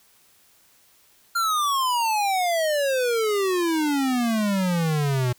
square exponential sweep, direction down, 1400 to 121.1 Hz, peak -21 dBFS, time 1.35-5.33 s, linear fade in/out 10 ms, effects white hiss -58 dBFS RMS until 5.38 s

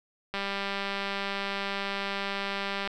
click train, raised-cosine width 0.3 ms, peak -16 dBFS, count 503, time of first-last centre 0.34-2.875 s, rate 198 Hz, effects none

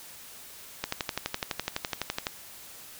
click train, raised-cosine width 0.2 ms, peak -11 dBFS, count 18, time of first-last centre 0.84-2.269 s, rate 11.9 Hz, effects white hiss -47 dBFS RMS until 2.99 s

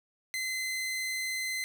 sawtooth tone, 2054 Hz, C7, 33 cents flat, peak -28 dBFS, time 0.34-1.64 s, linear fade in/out 0 ms, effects none

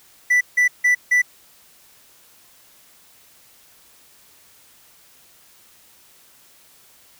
triangle tone bursts, 1975.5 Hz, B6, in tune, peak -11 dBFS, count 4, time 0.3-1.22 s, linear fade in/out 10 ms, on 110 ms, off 160 ms, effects white hiss -52 dBFS RMS until 7.19 s

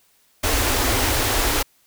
pink band-stop noise, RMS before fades -20 dBFS, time 0.43-1.63 s, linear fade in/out 10 ms, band 120 to 240 Hz, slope 96 dB/octave, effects white hiss -60 dBFS RMS until 1.86 s

